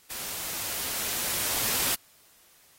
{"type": "noise with level ramp", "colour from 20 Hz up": "white", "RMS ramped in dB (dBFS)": [-36, -26], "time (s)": [0.1, 1.95], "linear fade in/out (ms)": 5, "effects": ["white hiss -59 dBFS RMS until 2.78 s", "AAC 48 kbps"]}